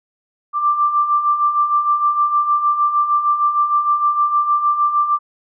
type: beating tone pair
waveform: sine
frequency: 1174.7 / 1181.2 Hz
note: D6 / D6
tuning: 0 / +10 cents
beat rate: 6.5 Hz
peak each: -21 / -14 dBFS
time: 0.53-5.19 s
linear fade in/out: 50 ms
effects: none